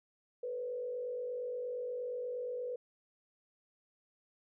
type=tone with frequency modulation; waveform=sine; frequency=493.9 Hz; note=B4; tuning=in tune; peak=-36 dBFS; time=0.43-2.76 s; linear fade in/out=5 ms; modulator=48.5 Hz; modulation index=0.58; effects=none